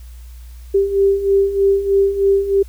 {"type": "beating tone pair", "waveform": "sine", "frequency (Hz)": [392, 395.2], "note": ["G4", "G4"], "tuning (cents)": [0, 14], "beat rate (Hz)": 3.2, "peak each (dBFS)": [-18, -13], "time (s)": [0.74, 2.63], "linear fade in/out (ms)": 10, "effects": ["added 60 Hz sine -33 dBFS peak until 2.68 s", "white hiss -51 dBFS RMS until 2.68 s"]}